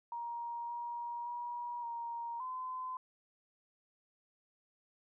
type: tone with pitch steps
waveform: sine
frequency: 942 / 949 / 959 / 937 / 1023 Hz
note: A#5 / A#5 / A#5 / A#5 / C6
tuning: +18 / +31 / +49 / +9 / -39 cents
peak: -38 dBFS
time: 0.12-2.97 s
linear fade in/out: 2 ms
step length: 570 ms
effects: none